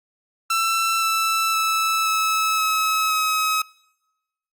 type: tone with pitch steps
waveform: sawtooth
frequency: 1336 / 1323.7 / 1311.5 / 1299.5 / 1287.5 / 1275.7 Hz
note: E6 / E6 / E6 / E6 / E6 / D#6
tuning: +23 / +7 / -9 / -25 / -41 / +43 cents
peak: -15 dBFS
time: 0.5-3.62 s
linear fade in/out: 5 ms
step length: 520 ms
effects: noise-tail reverb RT60 1.0 s tail -26 dB re dry + Opus 48 kbps